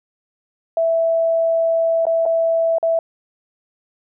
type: tone with dropouts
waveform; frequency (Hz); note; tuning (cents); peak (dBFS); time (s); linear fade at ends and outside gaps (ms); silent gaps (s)
sine; 659.3; E5; 0; -14; 0.77-2.99; 2; 2.054-2.067 / 2.255-2.261 / 2.784-2.828
effects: none